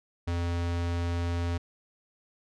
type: tone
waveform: square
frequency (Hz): 86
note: F2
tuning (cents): -26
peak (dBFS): -28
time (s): 0.27-1.58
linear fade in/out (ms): 10
effects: low-pass 6000 Hz 12 dB/octave